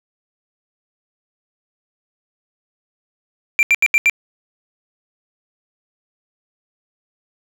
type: tone bursts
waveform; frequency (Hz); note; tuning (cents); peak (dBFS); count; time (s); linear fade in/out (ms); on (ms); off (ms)
triangle; 2361; D7; +9; -8; 5; 3.59-4.097; 0; 39; 78
effects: none